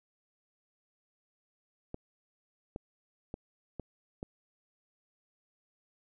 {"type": "clicks", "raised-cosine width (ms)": 2, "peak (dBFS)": -25, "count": 5, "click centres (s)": [1.944, 2.761, 3.341, 3.797, 4.229], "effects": []}